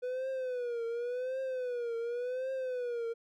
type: tone with vibrato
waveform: triangle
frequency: 493.9 Hz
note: B4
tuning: in tune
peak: -31 dBFS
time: 0.02-3.14 s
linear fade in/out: 20 ms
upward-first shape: triangle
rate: 0.9 Hz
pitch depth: 130 cents each way
effects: none